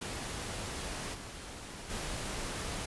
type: noise with level steps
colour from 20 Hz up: pink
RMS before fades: -39 / -45 / -38 dBFS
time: 0.01-2.86 s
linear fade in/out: 10 ms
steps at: 1.13 / 1.89 s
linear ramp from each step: 20 ms
effects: resampled to 24000 Hz